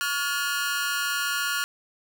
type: tone with amplitude modulation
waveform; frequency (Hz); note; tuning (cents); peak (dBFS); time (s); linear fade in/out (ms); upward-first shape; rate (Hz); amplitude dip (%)
sawtooth; 1422; F6; +31; -17; 0.01-1.64; 0; sine; 299; 95
effects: none